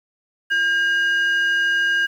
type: tone pair together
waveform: sine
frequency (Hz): 1610 / 2877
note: G6 / F#7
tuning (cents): +46 / -49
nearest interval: minor seventh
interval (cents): 1005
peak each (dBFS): -15 / -24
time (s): 0.5-2.07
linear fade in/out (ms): 20
effects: tanh soft clip ceiling -13 dBFS + 8-bit